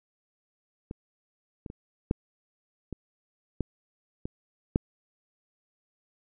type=clicks; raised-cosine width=3 ms; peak=-23 / -25 / -27 / -11 / -22 / -15 / -20 / -9 dBFS; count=8; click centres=0.911 / 1.662 / 1.701 / 2.111 / 2.927 / 3.607 / 4.255 / 4.759 s; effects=none